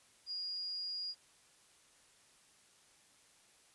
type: tone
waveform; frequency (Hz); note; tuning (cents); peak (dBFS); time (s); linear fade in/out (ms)
sine; 4857; D#8; -43; -38; 0.26-1.15; 50
effects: white hiss -66 dBFS RMS until 3.74 s + resampled to 24000 Hz